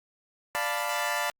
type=chord; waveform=20% pulse; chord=B half-diminished seventh; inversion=first; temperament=equal; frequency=587.3 / 698.5 / 880 / 987.8 Hz; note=D5 / F5 / A5 / B5; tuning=0 / 0 / 0 / 0 cents; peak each=-28 dBFS; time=0.55-1.3 s; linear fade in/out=0 ms; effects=Opus 48 kbps